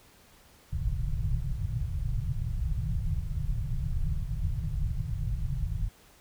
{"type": "low-pass noise", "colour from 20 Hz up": "pink", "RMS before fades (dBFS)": -30, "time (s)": [0.72, 5.89], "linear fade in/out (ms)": 10, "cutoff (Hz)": 160, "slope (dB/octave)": 96, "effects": ["pink hiss -58 dBFS RMS until 6.2 s"]}